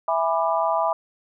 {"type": "chord", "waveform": "sine", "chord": "E dominant seventh", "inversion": "none", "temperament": "just", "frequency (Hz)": [659.3, 824.1, 988.9, 1186.7], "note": ["E5", "G#5", "B5", "D6"], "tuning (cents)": [0, -14, 2, 18], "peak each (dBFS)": [-23, -26, -24, -27], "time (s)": [0.08, 0.93], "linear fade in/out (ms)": 2, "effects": []}